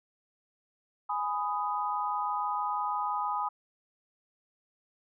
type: chord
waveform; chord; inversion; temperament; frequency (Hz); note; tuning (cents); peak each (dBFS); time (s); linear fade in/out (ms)
sine; G# minor; none; just; 830.6 / 996.7 / 1245.9; G#5 / B5 / D#6; 0 / +16 / +2; -33; 1.09-3.49; 10
effects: none